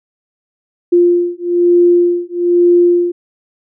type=beating tone pair; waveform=sine; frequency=349.2 / 350.3 Hz; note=F4 / F4; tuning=0 / +5 cents; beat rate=1.1 Hz; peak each=-11 dBFS; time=0.92-3.12 s; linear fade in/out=10 ms; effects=none